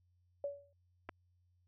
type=tone with exponential decay; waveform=sine; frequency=568 Hz; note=C#5; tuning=42 cents sharp; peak=-33 dBFS; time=0.44-0.73 s; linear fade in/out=2 ms; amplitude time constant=61 ms
type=clicks; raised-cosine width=0.5 ms; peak=-30 dBFS; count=2; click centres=1.09 / 1.093 s
effects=added 89 Hz sine -70 dBFS peak until 1.67 s